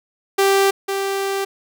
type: tone pair in turn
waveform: sawtooth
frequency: 392 / 392 Hz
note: G4 / G4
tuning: 0 / 0 cents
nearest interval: unison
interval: 0 cents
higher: neither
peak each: -9 / -16 dBFS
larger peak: first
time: 0.38-0.71 / 0.88-1.45 s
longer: second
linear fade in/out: 10 ms
effects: none